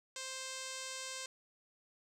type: tone with low-pass filter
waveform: 5% pulse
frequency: 524 Hz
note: C5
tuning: 2 cents sharp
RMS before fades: -44 dBFS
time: 0.16-1.26 s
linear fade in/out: 2 ms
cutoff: 8600 Hz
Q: 2.9
effects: none